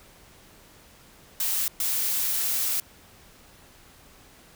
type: noise bursts at uneven times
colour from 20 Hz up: blue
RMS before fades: -26 dBFS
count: 2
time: 1.4-1.68 / 1.8-2.8 s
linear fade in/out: 2 ms
effects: pink hiss -53 dBFS RMS until 4.55 s